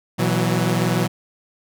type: chord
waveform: sawtooth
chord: B suspended fourth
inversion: none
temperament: equal with one note detuned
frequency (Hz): 121.07 / 164.81 / 185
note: B2 / E3 / F#3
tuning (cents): -34 / 0 / 0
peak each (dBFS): -18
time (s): 0.18-1.08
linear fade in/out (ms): 20
effects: none